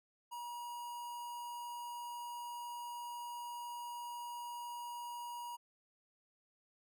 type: tone with notch filter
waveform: square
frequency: 957 Hz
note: A#5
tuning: 45 cents sharp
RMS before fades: -45 dBFS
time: 0.31-5.57 s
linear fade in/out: 20 ms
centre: 3900 Hz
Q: 1.3
effects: none